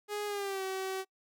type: tone with pitch glide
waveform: sawtooth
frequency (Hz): 415.3 to 380.8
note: G#4 to F#4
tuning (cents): 0 to +50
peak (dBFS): -30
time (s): 0.08-1.05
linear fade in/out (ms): 50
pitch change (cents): -150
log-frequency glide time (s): 0.26-0.63
effects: noise-tail reverb RT60 0.1 s tail -25 dB re dry